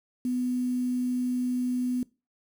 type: tone with quantisation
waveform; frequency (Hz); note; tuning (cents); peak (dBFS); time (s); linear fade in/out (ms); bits
sine; 249.3; B3; +16; -25; 0.25-2.03; 2; 8
effects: noise-tail reverb RT60 0.3 s tail -22 dB re dry